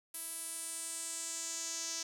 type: tone with band-pass filter sweep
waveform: sawtooth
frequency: 329.6 Hz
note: E4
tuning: in tune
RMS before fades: -41 dBFS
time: 0.14-2.03 s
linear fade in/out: 5 ms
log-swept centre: 11000 to 6000 Hz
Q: 3.9
effects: none